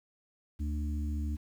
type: harmonic tone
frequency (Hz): 74.1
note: D2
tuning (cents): +16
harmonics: 1 / 3 / 4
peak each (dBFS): -31 / -41 / -43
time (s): 0.59-1.37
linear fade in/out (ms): 20
effects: 10-bit